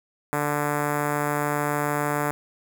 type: tone with notch filter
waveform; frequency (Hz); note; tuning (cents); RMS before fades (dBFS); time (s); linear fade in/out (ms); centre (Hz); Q
5% pulse; 146.83; D3; 0; -25; 0.33-2.31; 0; 4200; 0.56
effects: none